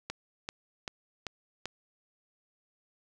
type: click train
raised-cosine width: 0.2 ms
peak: -18 dBFS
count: 5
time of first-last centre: 0.1-1.656 s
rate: 2.57 Hz
effects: none